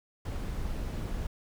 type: noise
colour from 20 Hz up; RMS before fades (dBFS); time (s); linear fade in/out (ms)
brown; -34; 0.25-1.27; 5
effects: none